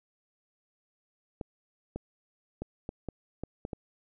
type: clicks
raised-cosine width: 2 ms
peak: -22 dBFS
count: 8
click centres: 1.412 / 1.96 / 2.62 / 2.891 / 3.087 / 3.436 / 3.651 / 3.732 s
effects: none